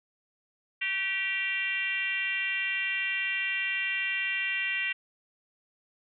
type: tone with frequency modulation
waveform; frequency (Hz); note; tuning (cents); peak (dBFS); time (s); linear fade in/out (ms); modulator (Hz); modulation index
sine; 2349; D7; 0; -27; 0.81-4.93; 10; 407; 1.5
effects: none